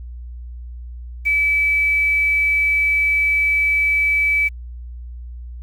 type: tone with quantisation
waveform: sine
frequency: 2300 Hz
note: D7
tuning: 37 cents flat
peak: -14 dBFS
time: 1.25-4.49 s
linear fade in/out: 20 ms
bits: 7
effects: added 60 Hz sine -30 dBFS peak until 5.62 s